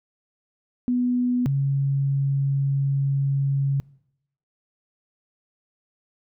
sine tone pair in turn, 246.9 / 138.21 Hz, B3 / C#3, 0 / -5 cents, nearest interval minor seventh, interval 1005 cents, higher first, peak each -19 dBFS, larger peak neither, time 0.88-1.46 / 1.46-3.8 s, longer second, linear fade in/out 0 ms, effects noise-tail reverb RT60 0.8 s tail -24 dB re dry

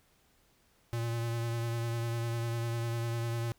square tone with vibrato, 116.54 Hz, A#2, in tune, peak -32 dBFS, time 0.93-3.52 s, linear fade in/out 0 ms, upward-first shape sine, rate 10 Hz, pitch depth 22 cents each way, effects pink hiss -68 dBFS RMS until 3.58 s

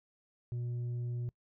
sine tone with tanh clipping, 120.8 Hz, B2, 38 cents flat, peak -35 dBFS, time 0.52-1.29 s, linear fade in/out 0 ms, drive 4 dB, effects noise-tail reverb RT60 0.1 s tail -25 dB re dry

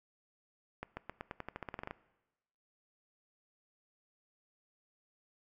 accelerating click train, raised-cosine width 0.5 ms, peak -25 dBFS, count 15, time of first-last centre 0.83-1.91 s, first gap 140 ms, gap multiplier 0.9, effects noise-tail reverb RT60 1.0 s tail -19 dB re dry

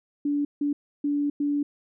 sine tone bursts at uneven times, 289.1 Hz, D4, 27 cents flat, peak -22 dBFS, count 4, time 0.25-0.45 / 0.61-0.73 / 1.04-1.3 / 1.4-1.63 s, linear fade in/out 5 ms, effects none

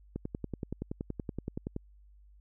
click train, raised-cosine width 3 ms, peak -22 dBFS, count 18, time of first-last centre 0.16-1.764 s, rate 10.6 Hz, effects added 50 Hz sine -55 dBFS peak until 2.4 s

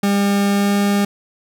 40% pulse tone with pitch glide, 200.7 to 201.9 Hz, G3 to G#3, +41 to -49 cents, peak -13 dBFS, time 0.03-1.05 s, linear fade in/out 5 ms, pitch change +10 cents, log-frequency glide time 0.52-0.77 s, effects none

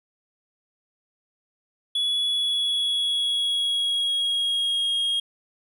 triangle tone with pitch glide, 3391 to 3262 Hz, G#7 to G#7, +35 to -32 cents, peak -20 dBFS, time 1.95-5.2 s, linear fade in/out 5 ms, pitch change -67 cents, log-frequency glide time 2.29-4.93 s, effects none

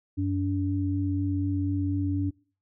sine tone pair together, 94.2 / 286.7 Hz, F#2 / D4, +32 / -42 cents, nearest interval octave + perfect fifth, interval 1926 cents, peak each -27 dBFS, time 0.17-2.31 s, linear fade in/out 20 ms, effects noise-tail reverb RT60 0.4 s tail -22 dB re dry

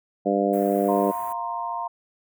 harmonic tone, 100 Hz, G2, 35 cents sharp, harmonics 2 / 3 / 4 / 5 / 6 / 7, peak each -26 / -26 / -26 / -26 / -26 / -26 dBFS, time 0.25-1.12 s, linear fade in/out 20 ms
white band-stop noise, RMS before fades -42 dBFS, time 0.53-1.33 s, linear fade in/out 5 ms, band 2000 to 9800 Hz, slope 24 dB/octave
sine chord, F suspended fourth, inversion none, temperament equal, 698.5 / 932.3 / 1046.5 Hz, F5 / Bb5 / C6, 0 / 0 / 0 cents, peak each -32 / -29 / -32 dBFS, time 0.88-1.88 s, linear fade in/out 10 ms
effects none

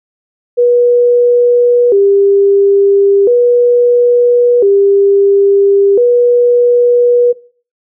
sine tone with vibrato, 439.3 Hz, A4, 3 cents flat, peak -5 dBFS, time 0.57-7.33 s, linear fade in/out 20 ms, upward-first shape square, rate 0.37 Hz, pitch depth 170 cents each way, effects noise-tail reverb RT60 0.4 s tail -18 dB re dry

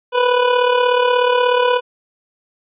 25% pulse tone with amplitude modulation, 493.9 Hz, B4, in tune, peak -6 dBFS, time 0.12-1.81 s, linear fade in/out 50 ms, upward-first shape sine, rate 36.6 Hz, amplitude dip 55%, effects resampled to 8000 Hz

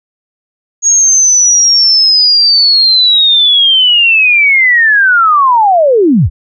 sine linear sweep, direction down, 6645 to 49.59 Hz, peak -4 dBFS, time 0.82-6.3 s, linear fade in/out 50 ms, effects none

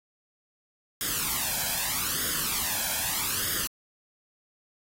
white noise with flanger, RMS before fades -29 dBFS, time 1.01-3.67 s, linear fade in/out 0 ms, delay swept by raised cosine 0.59 to 1.26 ms, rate 0.8 Hz, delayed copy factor +0.7, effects AAC 48 kbps

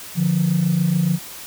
sine tone pair together, 148.22 / 175.3 Hz, D3 / F3, +16 / +7 cents, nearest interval minor third, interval 291 cents, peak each -19 / -16 dBFS, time 0.15-1.19 s, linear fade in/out 50 ms, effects tanh soft clip ceiling -10 dBFS + white hiss -36 dBFS RMS until 1.46 s

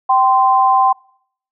sine tone pair together, 777 / 1037.2 Hz, G5 / C6, -16 / -15 cents, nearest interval perfect fourth, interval 501 cents, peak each -12 dBFS, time 0.09-0.93 s, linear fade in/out 10 ms, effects noise-tail reverb RT60 0.6 s tail -24 dB re dry

